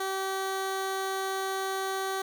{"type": "tone", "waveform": "15% pulse", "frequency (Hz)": 384.5, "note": "G4", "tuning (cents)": -33, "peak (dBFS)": -23, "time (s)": [0, 2.22], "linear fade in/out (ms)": 5, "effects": []}